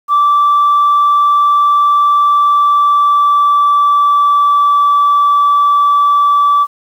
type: tone with pitch glide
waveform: sine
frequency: 1165 to 1157 Hz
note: D6 to D6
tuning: -14 to -26 cents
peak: -5 dBFS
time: 0.08-6.67 s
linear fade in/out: 50 ms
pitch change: -12 cents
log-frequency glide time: 2.18-4.88 s
effects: tanh soft clip ceiling -4 dBFS + 7-bit